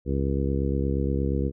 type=harmonic tone; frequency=68.5 Hz; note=C#2; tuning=20 cents flat; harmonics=1 / 2 / 3 / 4 / 5 / 6 / 7; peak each=-26 / -29 / -31 / -32 / -33 / -34 / -34 dBFS; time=0.05-1.52 s; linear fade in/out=50 ms; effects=none